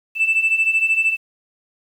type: beating tone pair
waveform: sine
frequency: 2637 / 2650 Hz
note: E7 / E7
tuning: 0 / +9 cents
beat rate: 13 Hz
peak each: -19 / -15 dBFS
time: 0.15-1.17 s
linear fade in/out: 50 ms
effects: tanh soft clip ceiling -10 dBFS + 8-bit